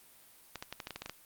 clicks, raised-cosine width 0.2 ms, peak -22 dBFS, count 10, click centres 0.557 / 0.625 / 0.726 / 0.802 / 0.871 / 0.907 / 0.96 / 1.02 / 1.06 / 1.096 s, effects white hiss -59 dBFS RMS until 1.25 s + Opus 32 kbps

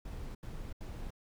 brown noise bursts, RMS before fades -42 dBFS, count 3, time 0.05-1.106 s, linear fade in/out 5 ms, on 300 ms, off 78 ms, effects none

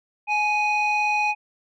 sine tone pair together, 841.7 / 2489 Hz, G#5 / D#7, +23 / 0 cents, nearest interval octave + perfect fifth, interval 1877 cents, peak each -20 dBFS, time 0.27-1.35 s, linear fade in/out 50 ms, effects tanh soft clip ceiling -16 dBFS

